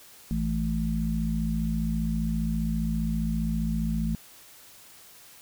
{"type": "harmonic tone", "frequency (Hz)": 55, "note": "A1", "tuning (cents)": 0, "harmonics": [1, 3, 4], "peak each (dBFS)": [-29, -29, -29], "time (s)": [0.31, 4.15], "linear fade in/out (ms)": 0, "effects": ["white hiss -51 dBFS RMS until 5.41 s"]}